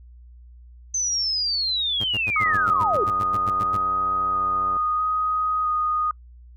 sine linear sweep, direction down, 6210 to 357.5 Hz, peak -21 dBFS, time 0.94-3.04 s, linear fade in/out 5 ms
sawtooth tone bursts, 103.7 Hz, G#2, 2 cents flat, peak -25 dBFS, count 14, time 2-3.771 s, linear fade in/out 10 ms, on 42 ms, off 91 ms
sine tone with vibrato, 1244.5 Hz, D#6, in tune, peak -20 dBFS, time 2.36-6.11 s, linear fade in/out 2 ms, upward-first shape square, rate 0.76 Hz, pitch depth 10 cents each way
click train, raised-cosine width 1 ms, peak -24 dBFS, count 219, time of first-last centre 2.46-4.767 s, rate 94.5 Hz
effects noise-tail reverb RT60 0.1 s tail -26 dB re dry + added 60 Hz sine -43 dBFS peak until 6.56 s

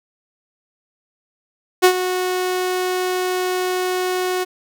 sawtooth tone with ADSR envelope, 366.6 Hz, F#4, 16 cents flat, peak -3 dBFS, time 1.82-4.45 s, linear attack 24 ms, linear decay 80 ms, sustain -12 dB, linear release 23 ms, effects none

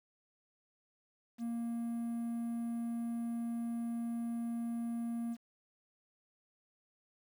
triangle tone, 233.1 Hz, A#3, in tune, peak -33 dBFS, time 1.38-5.37 s, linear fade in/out 50 ms, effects 10-bit

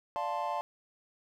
triangle chord, D minor seventh, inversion none, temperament equal, 587.3 / 698.5 / 880 / 1046.5 Hz, D5 / F5 / A5 / C6, 0 / 0 / 0 / 0 cents, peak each -37 / -35 / -33 / -36 dBFS, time 0.16-0.61 s, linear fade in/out 0 ms, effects none

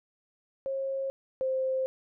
sine tone pair in turn, 540 / 524 Hz, C#5 / C5, -45 / +2 cents, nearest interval minor second, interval 53 cents, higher first, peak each -29 / -26 dBFS, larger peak second, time 0.66-1.1 / 1.41-1.86 s, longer second, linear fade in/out 0 ms, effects none

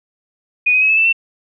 sine tone with pitch steps, 2472 / 2515 / 2559 / 2604 / 2649 / 2696 Hz, D#7 / D#7 / D#7 / E7 / E7 / E7, -12 / +18 / +48 / -22 / +8 / +38 cents, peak -10 dBFS, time 0.66-1.128 s, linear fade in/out 10 ms, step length 78 ms, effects none

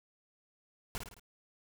pink noise with echo, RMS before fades -38 dBFS, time 0.95-0.98 s, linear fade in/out 0 ms, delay 54 ms, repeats 4, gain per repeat -5 dB, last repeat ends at 1.196 s, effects none

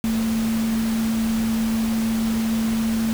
sine tone in noise, 224.2 Hz, A3, 33 cents sharp, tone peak -19 dBFS, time 0.04-3.13 s, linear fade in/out 0 ms, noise pink, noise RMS -32 dBFS, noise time 0.04-3.13 s, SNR +10 dB, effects none

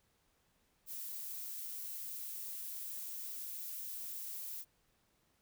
violet noise, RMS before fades -44 dBFS, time 0.86-4.65 s, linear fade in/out 50 ms, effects pink hiss -75 dBFS RMS until 5.41 s

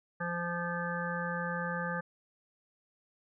harmonic tone, 173 Hz, F3, 16 cents flat, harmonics 1 / 3 / 5 / 7 / 9 / 10, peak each -37 / -39 / -42 / -40 / -39 / -41 dBFS, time 0.2-2.01 s, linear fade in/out 10 ms, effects none

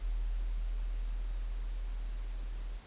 sine tone with level ramp, 40.46 Hz, E1, 32 cents flat, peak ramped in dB -30 to -36 dBFS, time 0-2.81 s, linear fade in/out 50 ms, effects pink hiss -56 dBFS RMS until 2.86 s + resampled to 8000 Hz

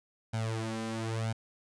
sawtooth tone with flanger, 112.2 Hz, A2, 34 cents sharp, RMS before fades -34 dBFS, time 0.33-1.33 s, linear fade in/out 10 ms, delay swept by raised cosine 1.3 to 3.9 ms, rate 1 Hz, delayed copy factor +0.95, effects resampled to 22050 Hz + 11-bit

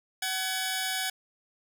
10% pulse tone pair together, 754 / 1694.1 Hz, F#5 / G#6, +32 / +34 cents, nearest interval octave + major second, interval 1402 cents, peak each -23 dBFS, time 0.22-1.1 s, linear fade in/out 5 ms, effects none

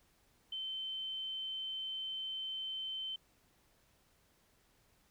sine tone, 3084 Hz, G7, 29 cents flat, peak -38 dBFS, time 0.52-3.16 s, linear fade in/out 5 ms, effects pink hiss -71 dBFS RMS until 5.1 s

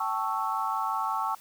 sine chord, A dominant seventh, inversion third, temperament equal with one note detuned, 774.5 / 880 / 1108.7 / 1318.5 Hz, G5 / A5 / C#6 / E6, -21 / 0 / 0 / 0 cents, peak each -34 / -31 / -31 / -33 dBFS, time 0-1.35 s, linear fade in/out 5 ms, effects white hiss -53 dBFS RMS until 1.4 s

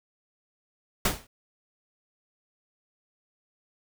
pink noise with exponential decay, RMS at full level -20 dBFS, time 1.05-1.27 s, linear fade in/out 5 ms, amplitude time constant 46 ms, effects none

